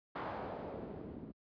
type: noise with low-pass filter sweep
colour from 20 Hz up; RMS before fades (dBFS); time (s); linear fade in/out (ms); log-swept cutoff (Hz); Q
white; -44; 0.15-1.32; 10; 1100 to 250; 1.4
effects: high-pass 60 Hz 12 dB/octave + resampled to 11025 Hz